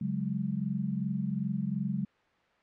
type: chord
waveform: sine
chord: C# suspended fourth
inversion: none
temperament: equal with one note detuned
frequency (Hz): 140.53 / 185 / 207.7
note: C#3 / F#3 / G#3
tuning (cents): +24 / 0 / 0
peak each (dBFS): -35 / -33 / -33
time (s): 0.01-2.05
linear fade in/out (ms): 5
effects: white hiss -66 dBFS RMS until 2.62 s + low-pass 2000 Hz 12 dB/octave